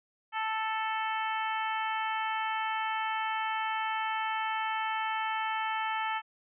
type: harmonic tone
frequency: 440 Hz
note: A4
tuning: in tune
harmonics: 2 / 3 / 4 / 5 / 6 / 7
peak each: -32 / -36 / -38 / -40 / -42 / -43 dBFS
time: 0.32-6.22 s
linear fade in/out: 50 ms
effects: none